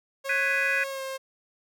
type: tone with pitch glide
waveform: sawtooth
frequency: 545 to 532.9 Hz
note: C#5 to C5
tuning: -29 to +32 cents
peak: -28 dBFS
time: 0.24-1.18 s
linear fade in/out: 20 ms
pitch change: -39 cents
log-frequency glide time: 0.89-1.02 s
type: chord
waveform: sine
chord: G# minor seventh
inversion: third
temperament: just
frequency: 1495.1 / 1661.2 / 1993.5 / 2492 Hz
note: F#6 / G#6 / B6 / D#7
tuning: +18 / 0 / +16 / +2 cents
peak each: -30 / -27 / -30 / -28 dBFS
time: 0.29-0.84 s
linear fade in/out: 5 ms
effects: none